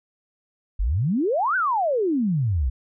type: exponential two-way sweep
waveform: sine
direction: up then down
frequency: 41.65 to 1568 to 58 Hz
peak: -19 dBFS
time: 0.79-2.7 s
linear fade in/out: 10 ms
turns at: 1.56 s
effects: none